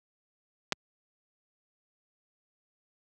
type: clicks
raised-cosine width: 0.2 ms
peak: -9 / -15 dBFS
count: 2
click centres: 0.723 / 0.728 s
effects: high-pass 80 Hz 12 dB/octave